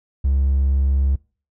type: tone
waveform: triangle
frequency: 68.2 Hz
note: C#2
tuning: 28 cents flat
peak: -12 dBFS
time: 0.24-1.16 s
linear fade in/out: 10 ms
effects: noise-tail reverb RT60 0.4 s tail -26 dB re dry + tanh soft clip ceiling -9 dBFS